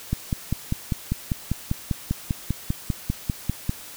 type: click train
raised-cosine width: 5 ms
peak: -10 dBFS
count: 19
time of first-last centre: 0.13-3.694 s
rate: 5.05 Hz
effects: white hiss -41 dBFS RMS until 3.96 s